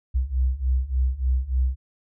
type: beating tone pair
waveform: sine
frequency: 62.3 / 65.7 Hz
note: B1 / C2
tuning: +16 / +8 cents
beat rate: 3.4 Hz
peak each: -24 / -22 dBFS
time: 0.14-1.76 s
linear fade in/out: 20 ms
effects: none